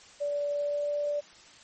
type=tone with pitch glide; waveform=sine; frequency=579 to 584.4 Hz; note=D5 to D5; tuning=-25 to -9 cents; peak=-27 dBFS; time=0.2-1.21 s; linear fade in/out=20 ms; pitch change=+16 cents; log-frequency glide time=0.51-0.96 s; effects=white hiss -53 dBFS RMS until 1.63 s + MP3 32 kbps